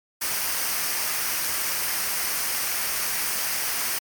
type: noise with comb filter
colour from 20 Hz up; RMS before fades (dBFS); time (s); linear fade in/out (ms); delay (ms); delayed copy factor
white; -26; 0.21-3.99; 10; 0.27; -0.5
effects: MP3 96 kbps